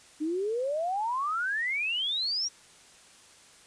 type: exponential sweep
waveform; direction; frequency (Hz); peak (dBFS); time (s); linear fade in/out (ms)
sine; up; 296.4 to 5800; -27; 0.2-2.49; 20
effects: white hiss -55 dBFS RMS until 3.66 s + resampled to 22050 Hz